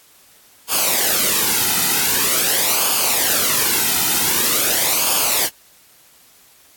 white noise with flanger, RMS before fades -17 dBFS, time 0.68-5.5 s, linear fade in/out 50 ms, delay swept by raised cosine 0.51 to 1.81 ms, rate 0.45 Hz, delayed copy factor -0.65, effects white hiss -50 dBFS RMS until 6.76 s + AAC 64 kbps

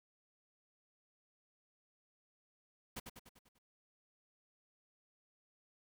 pink noise with echo, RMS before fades -44 dBFS, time 2.96-3 s, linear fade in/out 10 ms, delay 98 ms, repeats 6, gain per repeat -5 dB, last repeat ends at 3.588 s, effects none

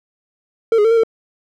triangle tone with pitch steps, 454.4 / 415.6 / 451.3 / 461.2 / 450.7 Hz, A#4 / G#4 / A4 / A#4 / A4, -44 / +1 / +44 / -19 / +42 cents, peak -8 dBFS, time 0.72-1.035 s, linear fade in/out 2 ms, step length 63 ms, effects none

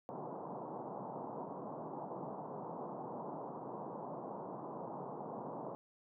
white band-pass noise, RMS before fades -45 dBFS, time 0.09-5.75 s, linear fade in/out 0 ms, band 130 to 1000 Hz, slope 48 dB/octave, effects none

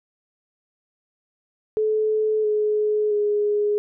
sine tone with pitch steps, 431.9 / 423.7 / 415.7 Hz, A4 / G#4 / G#4, -32 / +35 / +2 cents, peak -18 dBFS, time 1.77-3.78 s, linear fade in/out 0 ms, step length 670 ms, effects none

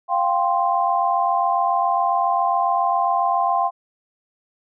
sine chord, F suspended second, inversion none, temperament just, 698.5 / 785.8 / 1047.7 Hz, F5 / G5 / C6, 0 / +4 / +2 cents, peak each -21 dBFS, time 0.08-3.71 s, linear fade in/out 50 ms, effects none

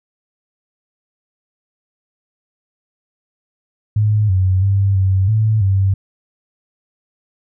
sine tone with pitch steps, 106.1 / 93.5 / 98.5 / 95.3 / 109.1 / 96.9 Hz, G#2 / F#2 / G2 / G2 / A2 / G2, +38 / +19 / +9 / -48 / -14 / -20 cents, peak -11 dBFS, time 3.96-5.94 s, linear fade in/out 5 ms, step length 330 ms, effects none

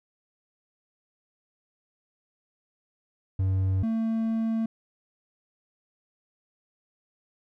triangle tone pair in turn, 95 / 224.5 Hz, F#2 / A3, +46 / +35 cents, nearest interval octave + minor third, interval 1489 cents, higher second, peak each -20 / -22 dBFS, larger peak first, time 3.39-3.83 / 3.83-4.66 s, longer second, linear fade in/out 5 ms, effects none

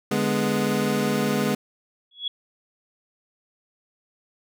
25% pulse chord, G# diminished, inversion second, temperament equal, 146.83 / 207.7 / 246.9 Hz, D3 / G#3 / B3, 0 / 0 / 0 cents, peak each -25 / -20 / -22 dBFS, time 0.11-1.55 s, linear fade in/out 5 ms
sine tone with exponential growth, 3360 Hz, G#7, 19 cents sharp, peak -21 dBFS, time 2.11-2.28 s, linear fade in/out 5 ms, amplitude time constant 36 ms
effects none

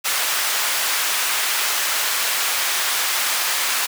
pink high-pass noise, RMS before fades -21 dBFS, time 0.04-3.87 s, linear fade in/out 20 ms, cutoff 1200 Hz, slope 12 dB/octave, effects none

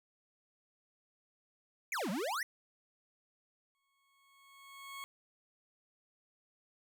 square exponential two-way sweep, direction down then up, 2489 to 172 to 2035 Hz, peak -35 dBFS, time 1.92-2.43 s, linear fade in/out 2 ms, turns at 2.1 s
20% pulse tone with exponential growth, 1100 Hz, C#6, 14 cents flat, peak -37 dBFS, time 3.75-5.04 s, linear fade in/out 0 ms, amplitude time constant 280 ms
effects none

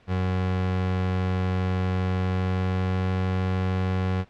30% pulse tone with pitch glide, 92.5 to 93.14 Hz, F#2 to F#2, 0 to +12 cents, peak -20 dBFS, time 0.07-4.25 s, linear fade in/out 50 ms, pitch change +12 cents, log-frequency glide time 2.09-3.13 s, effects pink hiss -57 dBFS RMS until 4.29 s + low-pass 3000 Hz 12 dB/octave

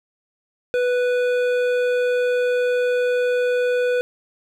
sine tone with hard clipping, 493.9 Hz, B4, in tune, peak -19 dBFS, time 0.74-4.01 s, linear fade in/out 0 ms, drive 11 dB, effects none

